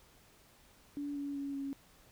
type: tone with pitch steps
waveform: sine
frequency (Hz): 287.4 / 283.6 / 279.9 / 276.2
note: D4 / C#4 / C#4 / C#4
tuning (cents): -37 / +40 / +17 / -6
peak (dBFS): -36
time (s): 0.97-1.73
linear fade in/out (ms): 0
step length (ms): 190
effects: pink hiss -63 dBFS RMS until 2.11 s